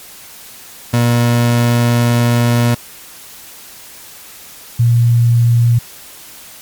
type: tone pair in turn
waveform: 30% pulse / sine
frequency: 119.3 / 118.2 Hz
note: A#2 / A#2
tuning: +41 / +24 cents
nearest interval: unison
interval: 17 cents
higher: first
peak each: -7 dBFS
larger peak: neither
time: 0.93-2.75 / 4.79-5.79 s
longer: first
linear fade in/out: 10 ms
effects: white hiss -36 dBFS RMS until 6.61 s + MP3 96 kbps